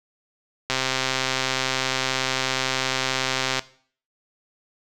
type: click train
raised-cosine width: 0.2 ms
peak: -5 dBFS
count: 380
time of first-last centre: 0.7-3.593 s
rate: 131 Hz
effects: noise-tail reverb RT60 0.5 s tail -18 dB re dry